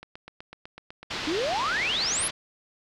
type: click train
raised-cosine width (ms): 0.3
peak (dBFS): -25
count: 12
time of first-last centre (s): 0.03-1.405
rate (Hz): 8
type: low-pass noise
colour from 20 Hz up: white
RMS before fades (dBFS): -33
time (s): 1.1-2.31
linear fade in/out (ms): 10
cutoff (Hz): 4600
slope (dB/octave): 24
type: exponential sweep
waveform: sine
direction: up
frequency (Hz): 290 to 11210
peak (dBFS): -25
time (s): 1.27-2.28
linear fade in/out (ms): 5
effects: none